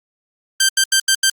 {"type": "tone bursts at uneven times", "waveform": "10% pulse", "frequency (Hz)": 1568, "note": "G6", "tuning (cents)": 0, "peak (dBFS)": -3, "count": 5, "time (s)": [[0.6, 0.69], [0.77, 0.84], [0.92, 1], [1.08, 1.15], [1.23, 1.3]], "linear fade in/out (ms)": 5, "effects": ["Opus 48 kbps"]}